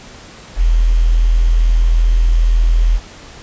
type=tone with quantisation; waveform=sine; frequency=41.2 Hz; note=E1; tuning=in tune; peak=-8 dBFS; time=0.56-3 s; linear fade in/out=50 ms; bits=6; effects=pink hiss -37 dBFS RMS until 3.42 s + resampled to 16000 Hz